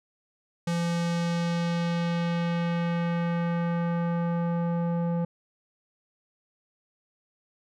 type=tone with low-pass filter sweep; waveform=square; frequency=170.6 Hz; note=F3; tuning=40 cents flat; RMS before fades=-27 dBFS; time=0.67-5.25 s; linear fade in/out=5 ms; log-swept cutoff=8200 to 750 Hz; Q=0.97; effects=none